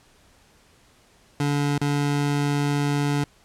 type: tone with dropouts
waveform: 25% pulse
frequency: 144.1 Hz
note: D3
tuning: 33 cents flat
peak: -17 dBFS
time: 1.4-3.24 s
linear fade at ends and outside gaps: 2 ms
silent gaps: 1.781-1.814 s
effects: pink hiss -57 dBFS RMS until 3.44 s + low-pass 10000 Hz 12 dB/octave